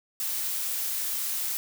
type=noise; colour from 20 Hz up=blue; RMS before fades=-30 dBFS; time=0.2-1.57 s; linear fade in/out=0 ms; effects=none